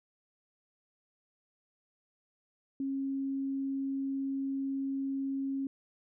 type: tone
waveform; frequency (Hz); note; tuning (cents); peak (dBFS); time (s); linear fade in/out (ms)
sine; 271.8; C#4; -34; -31; 2.8-5.67; 2
effects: none